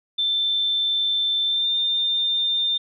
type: tone with pitch glide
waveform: sine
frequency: 3549 to 3605 Hz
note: A7 to A7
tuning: +14 to +41 cents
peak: -19 dBFS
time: 0.18-2.78 s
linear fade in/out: 10 ms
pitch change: +27 cents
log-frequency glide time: 1.46-1.7 s
effects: none